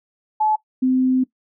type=tone pair in turn; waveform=sine; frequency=860 / 257.6 Hz; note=A5 / C4; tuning=-40 / -27 cents; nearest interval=octave + major sixth; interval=2087 cents; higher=first; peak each=-15 / -14 dBFS; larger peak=second; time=0.4-0.56 / 0.82-1.24 s; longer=second; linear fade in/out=10 ms; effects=noise-tail reverb RT60 0.1 s tail -19 dB re dry